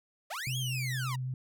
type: linear two-way sweep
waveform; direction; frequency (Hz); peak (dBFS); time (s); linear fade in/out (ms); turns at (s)
sawtooth; up then down; 539 to 3347 to 911; -32; 0.3-1.16; 10; 0.57
type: tone with vibrato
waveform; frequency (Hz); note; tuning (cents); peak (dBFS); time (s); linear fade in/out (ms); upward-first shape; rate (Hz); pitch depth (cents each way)
sine; 128.5; C3; -31; -32; 0.47-1.34; 2; triangle; 8.8; 17
effects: none